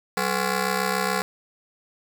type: ring-modulated tone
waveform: 10% pulse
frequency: 311.1 Hz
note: D#4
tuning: in tune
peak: -11 dBFS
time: 0.17-1.22 s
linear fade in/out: 0 ms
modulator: 122 Hz
effects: 8-bit